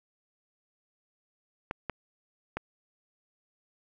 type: clicks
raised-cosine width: 0.5 ms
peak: -17 dBFS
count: 3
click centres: 1.711 / 1.897 / 2.57 s
effects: none